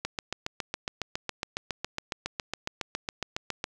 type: click train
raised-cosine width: 0.2 ms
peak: -13 dBFS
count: 27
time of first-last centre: 0.05-3.641 s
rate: 7.24 Hz
effects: none